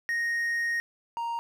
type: tone pair in turn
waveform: triangle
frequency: 1864.7 / 932.4 Hz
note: A#6 / A#5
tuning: 0 / 0 cents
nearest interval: octave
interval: 1200 cents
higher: first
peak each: -24 / -27 dBFS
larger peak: first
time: 0.09-0.8 / 1.17-1.39 s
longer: first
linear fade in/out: 0 ms
effects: none